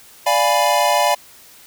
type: chord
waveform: square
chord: D diminished seventh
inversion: none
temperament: equal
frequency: 587.3 / 698.5 / 830.6 / 987.8 Hz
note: D5 / F5 / Ab5 / Cb6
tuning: 0 / 0 / 0 / 0 cents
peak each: -20 dBFS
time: 0.26-1.15 s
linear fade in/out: 10 ms
effects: white hiss -45 dBFS RMS until 1.66 s